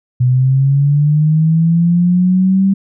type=linear sweep; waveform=sine; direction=up; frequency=123.8 to 195.9 Hz; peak=-8 dBFS; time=0.2-2.74 s; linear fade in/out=10 ms; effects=none